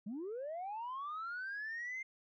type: linear sweep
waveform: sine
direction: up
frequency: 188.4 to 2112 Hz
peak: -38 dBFS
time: 0.06-2.03 s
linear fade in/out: 10 ms
effects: tanh soft clip ceiling -37 dBFS